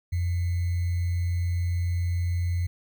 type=tone with sample-and-hold; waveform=sine; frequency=87.31 Hz; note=F2; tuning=in tune; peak=-23 dBFS; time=0.12-2.67 s; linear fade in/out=10 ms; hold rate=2100 Hz; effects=none